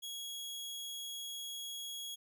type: tone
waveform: sawtooth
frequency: 3322 Hz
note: G#7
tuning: in tune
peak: -38 dBFS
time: 0.02-2.16 s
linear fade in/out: 20 ms
effects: none